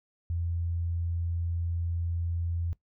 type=tone; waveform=sine; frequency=85 Hz; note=F2; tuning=46 cents flat; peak=-28 dBFS; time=0.3-2.73 s; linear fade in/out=0 ms; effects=noise-tail reverb RT60 0.1 s tail -18 dB re dry